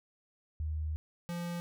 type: tone pair in turn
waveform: sine / square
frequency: 77.4 / 172.81 Hz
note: D#2 / F3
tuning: -9 / -18 cents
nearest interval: octave + major second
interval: 1391 cents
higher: second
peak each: -32 / -36 dBFS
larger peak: first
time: 0.6-0.96 / 1.29-1.6 s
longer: first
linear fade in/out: 0 ms
effects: none